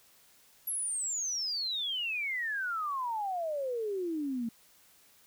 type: exponential sweep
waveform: sine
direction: down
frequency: 11520 to 223.2 Hz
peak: -31 dBFS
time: 0.67-4.49 s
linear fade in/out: 5 ms
effects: white hiss -62 dBFS RMS until 5.26 s